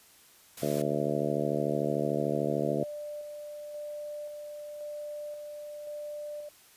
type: noise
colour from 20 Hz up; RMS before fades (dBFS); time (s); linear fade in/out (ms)
white; -43; 0.57-0.82; 5
type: harmonic tone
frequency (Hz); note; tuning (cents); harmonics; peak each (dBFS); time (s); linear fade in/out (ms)
73.42; D2; 0; 2 / 3 / 4 / 5 / 6 / 7 / 8 / 9; -35 / -35 / -35 / -35 / -35 / -35 / -35 / -35; 0.62-2.84; 5
type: tone with tremolo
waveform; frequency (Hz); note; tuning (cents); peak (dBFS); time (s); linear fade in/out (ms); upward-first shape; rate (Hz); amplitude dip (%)
sine; 593; D5; +17; -36; 2.68-6.49; 5; square; 0.94; 30
effects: white hiss -58 dBFS RMS until 6.76 s + resampled to 32000 Hz